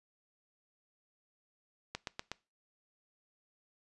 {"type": "click train", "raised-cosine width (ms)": 0.2, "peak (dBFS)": -20, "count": 4, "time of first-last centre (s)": [1.95, 2.316], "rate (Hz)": 8.19, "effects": ["noise-tail reverb RT60 0.3 s tail -22 dB re dry", "resampled to 24000 Hz"]}